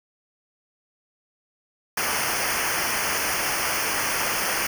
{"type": "noise with comb filter", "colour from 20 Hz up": "pink", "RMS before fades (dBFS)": -25, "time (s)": [1.97, 4.67], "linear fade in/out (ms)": 5, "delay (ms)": 0.26, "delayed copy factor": -0.9, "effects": []}